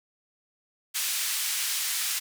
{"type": "band-pass noise", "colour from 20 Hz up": "white", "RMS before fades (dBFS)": -29, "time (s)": [0.94, 2.2], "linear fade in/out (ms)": 20, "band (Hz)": [1800, 12000], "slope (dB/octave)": 12, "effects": []}